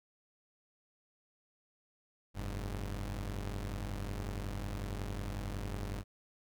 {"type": "tone pair together", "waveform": "sawtooth", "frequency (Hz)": [45.39, 101.8], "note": ["F#1", "G#2"], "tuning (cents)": [-32, -34], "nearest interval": "octave + major second", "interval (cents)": 1398, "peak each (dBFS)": [-35, -37], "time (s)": [2.34, 6.04], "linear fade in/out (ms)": 50, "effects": []}